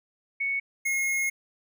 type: tone pair in turn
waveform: sine / square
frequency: 2217 / 2158 Hz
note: C#7 / C#7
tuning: 0 / -47 cents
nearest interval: unison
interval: 47 cents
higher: first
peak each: -25 dBFS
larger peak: neither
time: 0.4-0.6 / 0.85-1.3 s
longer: second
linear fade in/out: 10 ms
effects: none